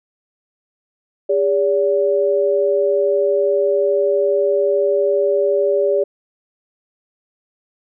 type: tone pair together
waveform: sine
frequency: 404.7 / 572.9 Hz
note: G#4 / D5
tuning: -45 / -43 cents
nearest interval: tritone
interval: 602 cents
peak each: -16 dBFS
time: 1.29-6.04 s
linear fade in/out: 10 ms
effects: none